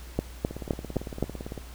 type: two click trains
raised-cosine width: 2 ms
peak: -22 / -11 dBFS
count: 20 / 5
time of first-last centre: 0.51-1.577 / 0.19-1.226 s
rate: 17.8 / 3.86 Hz
effects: added 60 Hz sine -41 dBFS peak until 1.74 s + pink hiss -49 dBFS RMS until 1.74 s